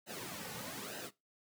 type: noise with flanger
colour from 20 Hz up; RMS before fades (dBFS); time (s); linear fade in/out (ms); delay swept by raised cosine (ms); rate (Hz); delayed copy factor
pink; -44; 0.06-1.11; 50; 0.87 to 3.07; 1.1; -0.7
effects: noise-tail reverb RT60 0.2 s tail -19 dB re dry + high-pass 150 Hz 12 dB/octave